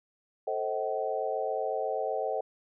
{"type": "chord", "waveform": "sine", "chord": "A diminished seventh", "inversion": "none", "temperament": "just", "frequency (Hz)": [440, 528, 633.6, 760.3], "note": ["A4", "C5", "Eb5", "Gb5"], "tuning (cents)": [0, 16, 31, 47], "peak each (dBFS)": -34, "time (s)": [0.47, 2.41], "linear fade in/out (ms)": 5, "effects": []}